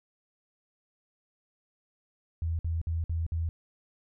sine tone bursts, 82.41 Hz, E2, in tune, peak -27 dBFS, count 5, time 2.42-3.49 s, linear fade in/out 0 ms, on 170 ms, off 55 ms, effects none

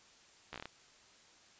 slowing click train, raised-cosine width 0.3 ms, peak -27 dBFS, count 7, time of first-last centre 0.53-0.656 s, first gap 13 ms, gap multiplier 1.19, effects white hiss -62 dBFS RMS until 1.59 s + resampled to 16000 Hz

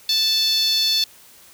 10% pulse tone with high-pass filter, 880 Hz, A5, in tune, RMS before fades -19 dBFS, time 0.09-1.04 s, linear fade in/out 2 ms, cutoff 4000 Hz, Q 8.7, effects white hiss -48 dBFS RMS until 1.53 s

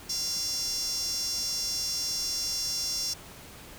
sawtooth tone with high-pass filter, 693 Hz, F5, 14 cents flat, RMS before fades -31 dBFS, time 0.09-3.14 s, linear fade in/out 10 ms, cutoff 5500 Hz, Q 7.2, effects pink hiss -47 dBFS RMS until 3.78 s

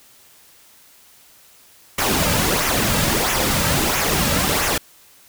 pink noise with flanger, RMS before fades -19 dBFS, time 1.98-4.78 s, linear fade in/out 5 ms, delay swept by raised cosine 0.22 to 2.82 ms, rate 1.5 Hz, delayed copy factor -0.55, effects white hiss -50 dBFS RMS until 5.28 s

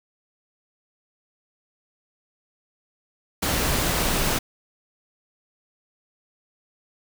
pink noise, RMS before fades -23 dBFS, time 3.42-4.39 s, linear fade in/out 10 ms, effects none

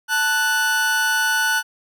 40% pulse tone pair together, 880 / 1480 Hz, A5 / F#6, 0 / 0 cents, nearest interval major sixth, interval 900 cents, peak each -24 / -17 dBFS, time 0.08-1.63 s, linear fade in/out 50 ms, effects none

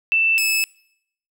sine / sawtooth tone pair in turn, 2661 / 2608 Hz, E7 / E7, +16 / -19 cents, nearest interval unison, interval 35 cents, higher first, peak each -14 dBFS, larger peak neither, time 0.12-0.38 / 0.38-0.64 s, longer neither, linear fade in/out 0 ms, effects noise-tail reverb RT60 0.7 s tail -24 dB re dry

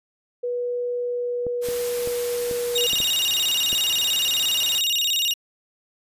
sine tone with pitch glide, 487.6 to 481.7 Hz, B4 to B4, -22 to -43 cents, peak -23 dBFS, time 0.43-2.87 s, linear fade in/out 10 ms, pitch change -21 cents, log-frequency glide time 0.92-2.7 s
clicks, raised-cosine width 2 ms, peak -20 dBFS, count 7, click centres 1.467 / 1.687 / 2.074 / 2.512 / 2.933 / 3.003 / 3.729 s
white noise, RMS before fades -33 dBFS, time 1.61-4.82 s, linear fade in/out 50 ms
35% pulse tone with vibrato, 3270 Hz, G#7, 28 cents flat, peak -18 dBFS, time 2.75-5.34 s, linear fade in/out 10 ms, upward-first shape square, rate 17 Hz, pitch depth 240 cents each way
effects resampled to 32000 Hz

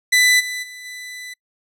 sawtooth tone with level steps, 1995 Hz, B6, 17 cents sharp, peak -8 / -21 / -31 / -28 dBFS, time 0.12-1.34 s, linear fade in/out 10 ms, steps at 0.39 / 0.62 / 0.84 s, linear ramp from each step 20 ms, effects noise-tail reverb RT60 0.1 s tail -26 dB re dry + low-pass 12000 Hz 12 dB/octave

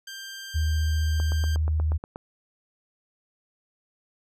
15% pulse tone, 1580 Hz, G6, 13 cents sharp, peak -30 dBFS, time 0.07-1.56 s, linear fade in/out 5 ms
sine tone with vibrato, 77.78 Hz, D#2, in tune, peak -21 dBFS, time 0.54-1.98 s, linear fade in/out 20 ms, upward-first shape square, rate 15 Hz, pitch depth 12 cents each way
click train, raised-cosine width 1 ms, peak -22 dBFS, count 9, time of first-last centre 1.2-2.159 s, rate 8.34 Hz
effects resampled to 32000 Hz

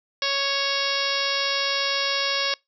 harmonic tone with a mistuned harmonic, 554.4 Hz, C#5, in tune, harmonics 1 / 2 / 3 / 4 / 5 / 6 / 7 / 8 / 9 / 10, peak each -31 / -31 / -31 / -31 / -31 / -31 / -31 / -31 / -31 / -31 dBFS, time 0.22-2.54 s, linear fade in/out 2 ms, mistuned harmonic 7, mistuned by -27 cents, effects noise-tail reverb RT60 0.2 s tail -26 dB re dry

